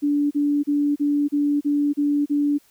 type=tone bursts; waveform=sine; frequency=290 Hz; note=D4; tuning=22 cents flat; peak=-17 dBFS; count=8; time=0.02-2.585 s; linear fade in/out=20 ms; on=290 ms; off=35 ms; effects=white hiss -58 dBFS RMS until 2.7 s